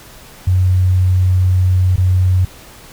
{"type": "tone with dropouts", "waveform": "sine", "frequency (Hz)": 92, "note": "F#2", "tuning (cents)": -9, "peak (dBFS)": -9, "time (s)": [0.47, 2.45], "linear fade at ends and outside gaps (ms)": 5, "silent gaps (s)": [1.961, 1.979], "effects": ["pink hiss -39 dBFS RMS until 2.92 s"]}